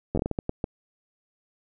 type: slowing click train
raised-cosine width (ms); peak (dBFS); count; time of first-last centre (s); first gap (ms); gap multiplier
2; -13; 10; 0.15-0.642; 10; 1.4
effects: none